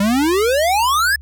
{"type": "exponential sweep", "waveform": "square", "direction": "up", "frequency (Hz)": [192.7, 1760], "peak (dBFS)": -14, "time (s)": [0, 1.16], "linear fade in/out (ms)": 5, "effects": ["added 70 Hz sine -34 dBFS peak until 1.21 s"]}